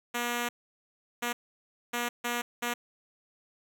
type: tone bursts at uneven times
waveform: 5% pulse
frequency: 240 Hz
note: B3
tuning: 49 cents flat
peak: -18 dBFS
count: 5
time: 0.14-0.49 / 1.22-1.33 / 1.93-2.09 / 2.24-2.42 / 2.62-2.74 s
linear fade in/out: 10 ms
effects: none